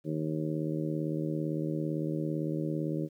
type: harmonic tone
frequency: 77.78 Hz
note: D#2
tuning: in tune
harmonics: 2 / 3 / 4 / 5 / 6 / 7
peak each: -33 / -40 / -34 / -39 / -44 / -41 dBFS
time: 0.04-3.09 s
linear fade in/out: 50 ms
effects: 11-bit